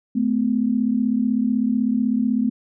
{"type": "tone pair together", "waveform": "sine", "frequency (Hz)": [217.1, 253.1], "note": ["A3", "B3"], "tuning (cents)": [-23, 43], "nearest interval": "minor third", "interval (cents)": 266, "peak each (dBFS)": -20, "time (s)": [0.15, 2.5], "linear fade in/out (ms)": 10, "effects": []}